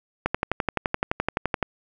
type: click train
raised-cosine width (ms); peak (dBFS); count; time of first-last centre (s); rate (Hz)
0.5; -7; 17; 0.26-1.628; 11.7
effects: none